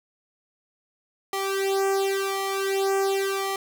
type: tone with flanger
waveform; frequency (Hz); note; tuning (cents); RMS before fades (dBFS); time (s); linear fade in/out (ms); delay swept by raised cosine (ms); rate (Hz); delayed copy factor
sawtooth; 390; G4; -9; -25; 1.33-3.56; 2; 1.6 to 2.44; 0.92; +0.95
effects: none